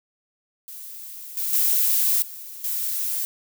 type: noise with level steps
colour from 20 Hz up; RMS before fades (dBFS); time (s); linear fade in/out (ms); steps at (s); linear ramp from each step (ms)
violet; -38 / -26 / -20 / -38 / -26; 0.68-3.25; 0; 1.37 / 1.53 / 2.22 / 2.64; 2
effects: none